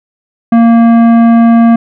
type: tone with tanh clipping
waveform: sine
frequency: 231.3 Hz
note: A#3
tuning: 13 cents flat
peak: -4 dBFS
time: 0.52-1.76 s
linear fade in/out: 5 ms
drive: 13 dB
effects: none